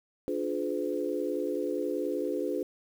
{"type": "chord", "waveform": "sine", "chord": "D diminished seventh", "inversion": "none", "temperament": "just", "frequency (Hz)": [293.7, 352.4, 422.9, 507.5], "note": ["D4", "F4", "Ab4", "Cb5"], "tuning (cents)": [0, 16, 31, 47], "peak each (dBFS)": -34, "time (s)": [0.28, 2.63], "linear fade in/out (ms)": 0, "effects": ["9-bit"]}